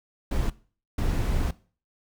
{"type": "noise bursts at uneven times", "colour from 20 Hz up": "brown", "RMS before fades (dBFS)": -25, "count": 2, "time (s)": [[0.31, 0.5], [0.98, 1.51]], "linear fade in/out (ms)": 5, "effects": ["noise-tail reverb RT60 0.4 s tail -19 dB re dry"]}